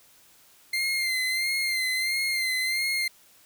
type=tone with vibrato; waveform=30% pulse; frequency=2093 Hz; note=C7; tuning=in tune; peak=-22 dBFS; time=0.73-3.08 s; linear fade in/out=5 ms; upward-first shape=sine; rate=1.5 Hz; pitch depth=47 cents each way; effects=white hiss -57 dBFS RMS until 3.45 s